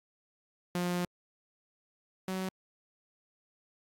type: tone pair in turn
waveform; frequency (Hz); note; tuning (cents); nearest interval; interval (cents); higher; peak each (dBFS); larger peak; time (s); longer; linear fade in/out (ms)
sawtooth; 177.2 / 187.74; F3 / F#3; +25 / +25; minor second; 100; second; -26 / -29; first; 0.75-1.05 / 2.28-2.49; first; 2
effects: AAC 64 kbps